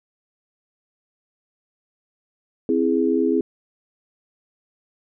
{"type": "chord", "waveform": "sine", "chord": "C augmented", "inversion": "none", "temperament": "equal", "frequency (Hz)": [261.6, 329.6, 415.3], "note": ["C4", "E4", "G#4"], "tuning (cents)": [0, 0, 0], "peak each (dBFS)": -21, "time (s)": [2.69, 3.41], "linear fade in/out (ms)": 2, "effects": []}